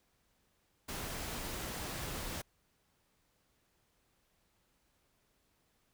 pink noise, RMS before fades -41 dBFS, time 0.88-2.42 s, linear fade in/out 10 ms, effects pink hiss -75 dBFS RMS until 5.93 s

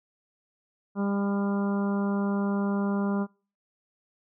harmonic tone, 200 Hz, G3, 35 cents sharp, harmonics 1 / 2 / 3 / 4 / 5 / 6 / 7, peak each -25 / -34 / -38 / -41 / -40 / -42 / -43 dBFS, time 0.95-3.27 s, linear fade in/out 50 ms, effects noise-tail reverb RT60 0.4 s tail -26 dB re dry

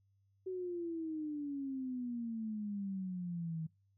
sine exponential sweep, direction down, 377.1 to 157.9 Hz, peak -37 dBFS, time 0.46-3.67 s, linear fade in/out 10 ms, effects noise-tail reverb RT60 0.3 s tail -26 dB re dry + added 98 Hz sine -70 dBFS peak until 3.97 s

